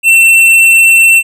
sine tone with hard clipping, 2696 Hz, E7, 38 cents sharp, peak -4 dBFS, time 0.03-1.23 s, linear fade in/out 50 ms, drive 9 dB, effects none

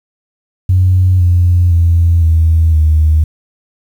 sine tone with pitch steps, 92 / 88.2 / 84.56 / 81.07 / 77.72 Hz, F#2 / F2 / E2 / E2 / D#2, -9 / +18 / +45 / -28 / -1 cents, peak -5 dBFS, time 0.69-3.24 s, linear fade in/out 5 ms, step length 510 ms, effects tanh soft clip ceiling -1 dBFS + 7-bit

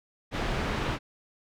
pink low-pass noise, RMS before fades -30 dBFS, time 0.31-0.99 s, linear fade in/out 50 ms, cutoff 3000 Hz, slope 12 dB/octave, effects none

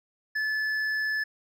sine tone with hard clipping, 1732 Hz, A6, 28 cents flat, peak -27 dBFS, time 0.35-1.24 s, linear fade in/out 10 ms, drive 5 dB, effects none

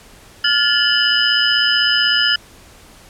sine tone cluster, 1415 / 1725 / 2923 / 3039 / 5060 Hz, F6 / A6 / F#7 / F#7 / D#8, +22 / -35 / -22 / +46 / +28 cents, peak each -19 dBFS, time 0.44-2.36 s, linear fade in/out 5 ms, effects pink hiss -44 dBFS RMS until 3.09 s + low-pass 12000 Hz 12 dB/octave

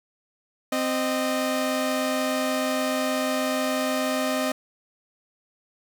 sawtooth tone pair together, 259.7 / 616 Hz, C4 / D#5, -13 / -17 cents, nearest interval octave + minor third, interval 1496 cents, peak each -22 dBFS, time 0.72-4.52 s, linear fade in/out 5 ms, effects none

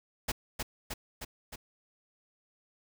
pink noise with echo, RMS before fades -31 dBFS, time 0.28-0.32 s, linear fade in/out 10 ms, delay 310 ms, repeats 4, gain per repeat -3 dB, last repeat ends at 1.56 s, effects none

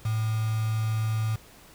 sine tone with quantisation, 110 Hz, A2, in tune, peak -24 dBFS, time 0.05-1.36 s, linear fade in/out 5 ms, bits 6, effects pink hiss -52 dBFS RMS until 1.74 s

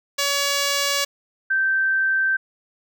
5% pulse / sine tone pair in turn, 565 / 1557.1 Hz, C#5 / G6, +33 / -12 cents, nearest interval octave + tritone, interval 1755 cents, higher second, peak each -8 / -17 dBFS, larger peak first, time 0.18-1.05 / 1.5-2.37 s, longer neither, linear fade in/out 10 ms, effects none

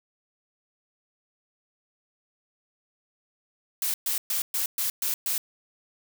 blue noise bursts, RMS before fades -27 dBFS, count 7, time 3.82-5.38 s, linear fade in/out 2 ms, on 120 ms, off 120 ms, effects none

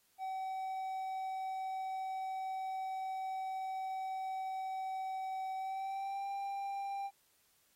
triangle tone with pitch glide, 761 to 792.4 Hz, F#5 to G5, +48 to +18 cents, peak -35 dBFS, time 0.18-7.11 s, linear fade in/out 50 ms, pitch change +70 cents, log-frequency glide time 5.56-6.28 s, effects white hiss -72 dBFS RMS until 7.75 s + AAC 48 kbps

